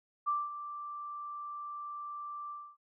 sine tone with ADSR envelope, 1174.7 Hz, D6, in tune, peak -27 dBFS, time 0.26-2.77 s, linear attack 23 ms, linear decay 210 ms, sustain -12 dB, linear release 270 ms, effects none

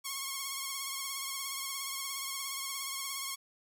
5% pulse tone with vibrato, 1090 Hz, C#6, 29 cents flat, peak -24 dBFS, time 0.04-3.36 s, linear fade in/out 20 ms, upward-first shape triangle, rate 17 Hz, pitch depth 55 cents each way, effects none

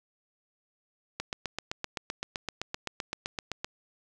click train, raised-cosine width 0.2 ms, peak -15 dBFS, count 20, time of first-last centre 1.2-3.645 s, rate 7.77 Hz, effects none

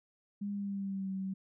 sine tone with pitch glide, 202.7 to 191.32 Hz, G#3 to G3, -42 to -42 cents, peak -34 dBFS, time 0.41-1.34 s, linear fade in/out 10 ms, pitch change -100 cents, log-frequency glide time 0.52-1.1 s, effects none

